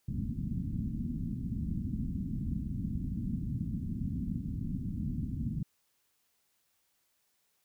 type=low-pass noise; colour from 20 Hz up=white; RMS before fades=-35 dBFS; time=0.08-5.63 s; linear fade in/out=5 ms; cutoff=250 Hz; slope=48 dB/octave; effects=white hiss -75 dBFS RMS until 7.64 s